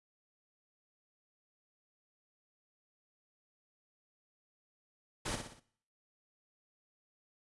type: noise with echo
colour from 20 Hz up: pink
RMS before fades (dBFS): -37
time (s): 5.25-5.36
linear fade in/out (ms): 10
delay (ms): 60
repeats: 4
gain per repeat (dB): -6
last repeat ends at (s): 5.6
effects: noise-tail reverb RT60 0.6 s tail -20 dB re dry + resampled to 24000 Hz